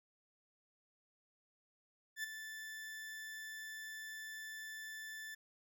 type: tone with ADSR envelope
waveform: 40% pulse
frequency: 1756 Hz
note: A6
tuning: 4 cents flat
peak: -36 dBFS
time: 2.16-5.35 s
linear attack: 77 ms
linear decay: 11 ms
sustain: -9 dB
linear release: 9 ms
effects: none